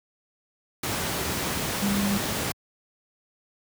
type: tone in noise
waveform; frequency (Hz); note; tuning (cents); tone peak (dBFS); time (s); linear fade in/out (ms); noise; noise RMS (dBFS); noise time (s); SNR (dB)
sine; 201; G3; +44; -23; 1.82-2.18; 5; pink; -28; 0.83-2.52; +2
effects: high-pass 80 Hz 12 dB/octave